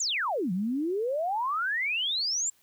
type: exponential two-way sweep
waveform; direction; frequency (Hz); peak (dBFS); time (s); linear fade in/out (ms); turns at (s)
sine; down then up; 7550 to 172.8 to 7550; -26; 0-2.5; 5; 0.52
effects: white hiss -65 dBFS RMS until 2.62 s